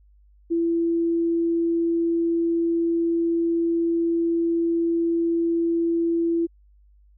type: tone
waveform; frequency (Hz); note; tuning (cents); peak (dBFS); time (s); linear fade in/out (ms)
sine; 335.5; E4; +31; -19; 0.5-6.47; 20
effects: added 50 Hz sine -52 dBFS peak until 7.17 s